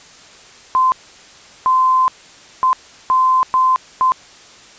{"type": "tone bursts at uneven times", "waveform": "sine", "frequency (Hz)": 1033, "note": "C6", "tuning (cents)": -22, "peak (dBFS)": -10, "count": 6, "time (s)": [[0.75, 0.92], [1.66, 2.08], [2.63, 2.73], [3.1, 3.43], [3.54, 3.76], [4.01, 4.12]], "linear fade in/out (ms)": 0, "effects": ["white hiss -42 dBFS RMS until 4.78 s", "resampled to 16000 Hz"]}